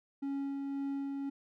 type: tone with tremolo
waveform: triangle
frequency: 277.2 Hz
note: C#4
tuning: in tune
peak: -31 dBFS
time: 0.22-1.3 s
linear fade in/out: 10 ms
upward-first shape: sine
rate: 1.9 Hz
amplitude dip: 25%
effects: none